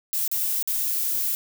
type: noise with dropouts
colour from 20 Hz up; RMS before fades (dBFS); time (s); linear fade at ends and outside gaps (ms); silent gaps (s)
violet; -25; 0.13-1.35; 0; 0.278-0.315 / 0.626-0.675
effects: none